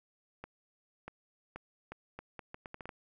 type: accelerating click train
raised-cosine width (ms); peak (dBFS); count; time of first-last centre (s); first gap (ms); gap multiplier
0.5; -28; 12; 0.44-2.892; 640; 0.75
effects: none